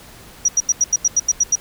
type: tone bursts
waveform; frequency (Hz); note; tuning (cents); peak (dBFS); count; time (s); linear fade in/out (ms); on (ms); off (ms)
sine; 5790; F#8; -38; -11; 10; 0.45-1.555; 5; 34; 85
effects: pink hiss -42 dBFS RMS until 1.6 s